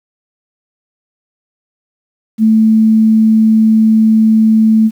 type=tone; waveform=sine; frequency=220 Hz; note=A3; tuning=in tune; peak=-5 dBFS; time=2.38-4.91 s; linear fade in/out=50 ms; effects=7-bit